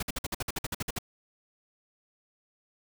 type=noise bursts; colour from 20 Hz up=pink; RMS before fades=-32 dBFS; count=13; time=0-0.987 s; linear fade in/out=5 ms; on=27 ms; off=53 ms; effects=none